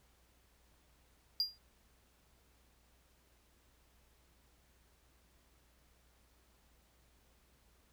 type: tone with exponential decay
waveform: triangle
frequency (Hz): 4800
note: D8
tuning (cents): +37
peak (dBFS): -26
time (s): 1.4-1.58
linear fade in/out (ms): 1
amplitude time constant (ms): 37
effects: added 60 Hz sine -70 dBFS peak until 7.92 s + pink hiss -71 dBFS RMS until 7.92 s